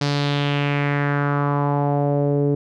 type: tone with low-pass filter sweep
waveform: sawtooth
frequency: 143.6 Hz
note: D3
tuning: 39 cents flat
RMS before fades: -20 dBFS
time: 0.01-2.55 s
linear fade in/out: 5 ms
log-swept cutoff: 5000 to 400 Hz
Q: 2.9
effects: none